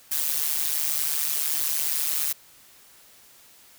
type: noise with amplitude modulation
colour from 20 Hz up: blue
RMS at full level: -22 dBFS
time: 0.11-2.33 s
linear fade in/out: 10 ms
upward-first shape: sine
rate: 150 Hz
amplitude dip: 85%
effects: white hiss -53 dBFS RMS until 3.78 s